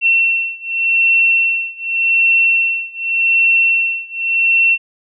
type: beating tone pair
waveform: sine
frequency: 2708 / 2708.86 Hz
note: E7 / E7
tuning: +46 / +47 cents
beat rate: 0.86 Hz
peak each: -14 / -15 dBFS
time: 0.01-4.78 s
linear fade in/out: 50 ms
effects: none